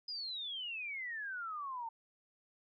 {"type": "exponential sweep", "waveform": "sine", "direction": "down", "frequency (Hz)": [5030, 891], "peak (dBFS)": -39, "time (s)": [0.08, 1.89], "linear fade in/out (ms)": 5, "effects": []}